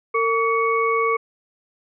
sine tone cluster, 454.8 / 1138 / 2216 Hz, A#4 / C#6 / C#7, -43 / +45 / -1 cents, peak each -21 / -20 / -25 dBFS, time 0.14-1.17 s, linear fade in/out 10 ms, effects none

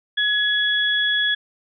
sine tone pair together, 1685 / 3370 Hz, G#6 / G#7, +25 / +25 cents, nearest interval octave, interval 1200 cents, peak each -20 dBFS, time 0.17-1.35 s, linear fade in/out 10 ms, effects none

